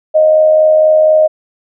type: tone with amplitude modulation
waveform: sine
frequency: 622.3 Hz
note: D#5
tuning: in tune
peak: -3 dBFS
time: 0.14-1.28 s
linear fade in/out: 20 ms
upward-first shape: sine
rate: 84.1 Hz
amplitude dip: 40%
effects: none